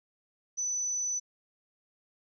sine tone, 5990 Hz, F#8, 20 cents sharp, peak -29 dBFS, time 0.57-1.2 s, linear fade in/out 20 ms, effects none

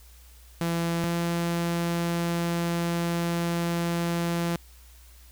sawtooth tone pair in turn, 168.7 / 170.46 Hz, E3 / F3, +40 / -42 cents, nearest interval unison, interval 18 cents, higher second, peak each -21 dBFS, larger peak neither, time 0.61-1.04 / 1.04-4.56 s, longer second, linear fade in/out 0 ms, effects added 60 Hz sine -49 dBFS peak until 5.31 s + white hiss -56 dBFS RMS until 5.31 s

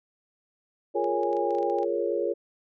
sine chord, Bb minor seventh, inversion second, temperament equal, 349.2 / 415.3 / 466.2 / 554.4 Hz, F4 / Ab4 / Bb4 / Db5, 0 / 0 / 0 / 0 cents, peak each -30 dBFS, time 0.94-2.34 s, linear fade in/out 20 ms
sine tone with pitch glide, 823 to 805.1 Hz, G#5 to G5, -16 to +46 cents, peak -29 dBFS, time 0.95-1.85 s, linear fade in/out 20 ms, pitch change -38 cents, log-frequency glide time 1.34-1.61 s
clicks, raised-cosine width 0.2 ms, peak -32 dBFS, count 11, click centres 1.043 / 1.233 / 1.33 / 1.368 / 1.507 / 1.55 / 1.585 / 1.629 / 1.699 / 1.786 / 1.831 s
effects none

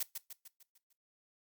blue noise with echo, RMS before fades -34 dBFS, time 0-0.03 s, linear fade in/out 5 ms, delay 150 ms, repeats 6, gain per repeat -6 dB, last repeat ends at 0.93 s, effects noise-tail reverb RT60 0.2 s tail -18 dB re dry + Opus 48 kbps

